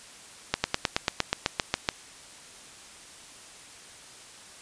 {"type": "slowing click train", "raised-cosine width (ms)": 0.2, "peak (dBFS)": -5, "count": 12, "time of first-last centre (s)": [0.54, 1.889], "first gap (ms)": 100, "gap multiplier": 1.04, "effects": ["white hiss -48 dBFS RMS until 4.61 s", "resampled to 22050 Hz"]}